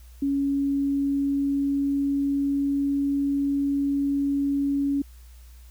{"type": "tone with pitch glide", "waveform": "sine", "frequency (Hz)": [278.6, 280.5], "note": ["C#4", "C#4"], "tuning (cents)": [9, 21], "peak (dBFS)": -21, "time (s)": [0.22, 5.02], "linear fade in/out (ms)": 5, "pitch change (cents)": 12, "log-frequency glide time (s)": [0.33, 3.21], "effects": ["added 60 Hz sine -44 dBFS peak until 5.7 s", "white hiss -58 dBFS RMS until 5.7 s"]}